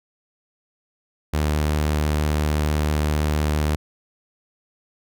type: tone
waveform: sawtooth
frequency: 75.5 Hz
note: D2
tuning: 48 cents sharp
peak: -15 dBFS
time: 1.33-3.76 s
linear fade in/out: 10 ms
effects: none